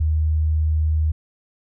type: tone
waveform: sine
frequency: 77.9 Hz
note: D#2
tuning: 3 cents sharp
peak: -16 dBFS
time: 0-1.12 s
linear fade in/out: 10 ms
effects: none